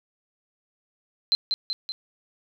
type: tone with echo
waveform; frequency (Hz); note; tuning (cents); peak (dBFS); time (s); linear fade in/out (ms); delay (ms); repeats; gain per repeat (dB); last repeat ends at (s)
sine; 4100; C8; -36; -17; 1.32-1.35; 0; 190; 3; -4; 1.92
effects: none